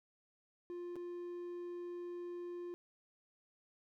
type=tone with dropouts; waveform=triangle; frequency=350.8 Hz; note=F4; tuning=8 cents sharp; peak=-40 dBFS; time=0.7-2.74 s; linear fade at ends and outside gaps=0 ms; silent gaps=0.957-0.964 s; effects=none